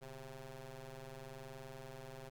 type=ring-modulated tone; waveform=15% pulse; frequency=130.81 Hz; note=C3; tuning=in tune; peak=-39 dBFS; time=0.01-2.3 s; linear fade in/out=20 ms; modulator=272 Hz; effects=none